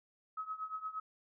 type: tone with tremolo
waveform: sine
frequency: 1279 Hz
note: D#6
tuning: 47 cents sharp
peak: -35 dBFS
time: 0.37-1 s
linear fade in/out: 5 ms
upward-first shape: triangle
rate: 8.6 Hz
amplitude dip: 90%
effects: none